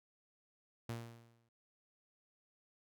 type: tone with exponential decay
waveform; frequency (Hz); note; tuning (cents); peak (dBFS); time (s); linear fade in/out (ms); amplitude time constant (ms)
sawtooth; 116.54; A#2; 0; -35; 0.89-1.49; 5; 130
effects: none